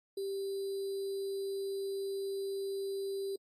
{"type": "tone with sample-and-hold", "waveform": "sine", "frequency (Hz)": 392, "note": "G4", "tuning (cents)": 0, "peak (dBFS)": -34, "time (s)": [0.17, 3.36], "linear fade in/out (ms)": 5, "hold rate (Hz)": 4410, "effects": ["AAC 48 kbps"]}